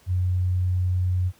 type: tone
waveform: sine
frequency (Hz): 91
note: F#2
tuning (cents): -28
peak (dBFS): -19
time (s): 0.06-1.32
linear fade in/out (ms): 50
effects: pink hiss -57 dBFS RMS until 1.39 s + high-pass 60 Hz 12 dB/octave